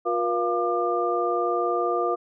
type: tone cluster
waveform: sine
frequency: 356.7 / 477.1 / 692 / 1197 Hz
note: F4 / A#4 / F5 / D6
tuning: +37 / +40 / -16 / +33 cents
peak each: -27 dBFS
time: 0.05-2.16 s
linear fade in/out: 20 ms
effects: none